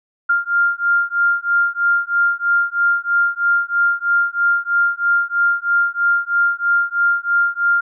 sine beating tone pair, 1396.9 / 1400 Hz, F6 / F6, 0 / +4 cents, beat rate 3.1 Hz, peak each -17 dBFS, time 0.29-7.81 s, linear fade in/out 10 ms, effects none

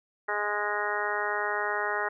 harmonic tone, 207.7 Hz, G#3, in tune, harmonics 2 / 3 / 4 / 5 / 6 / 7 / 8 / 9, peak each -35 / -37 / -34 / -36 / -36 / -34 / -38 / -33 dBFS, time 0.28-2.09 s, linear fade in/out 10 ms, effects none

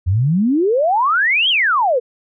sine exponential two-way sweep, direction up then down, 84 to 3322 to 456.5 Hz, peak -12 dBFS, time 0.06-2 s, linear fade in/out 20 ms, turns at 1.49 s, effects none

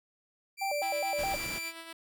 sawtooth tone, 2349 Hz, D7, in tune, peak -32 dBFS, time 0.57-1.73 s, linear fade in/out 50 ms
sine tone with vibrato, 677 Hz, E5, 46 cents sharp, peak -30 dBFS, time 0.61-1.36 s, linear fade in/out 10 ms, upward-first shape square, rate 4.8 Hz, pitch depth 250 cents each way
5% pulse tone with tremolo, 329.6 Hz, E4, in tune, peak -30 dBFS, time 0.82-1.93 s, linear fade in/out 5 ms, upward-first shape sine, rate 8.5 Hz, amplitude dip 45%
pink noise, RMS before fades -41 dBFS, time 1.18-1.59 s, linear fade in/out 10 ms
effects none

